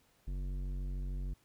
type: tone with tanh clipping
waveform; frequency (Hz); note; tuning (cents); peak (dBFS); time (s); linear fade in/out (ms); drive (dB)
triangle; 46.63; F#1; +14; -37; 0.27-1.34; 10; 17
effects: pink hiss -70 dBFS RMS until 1.44 s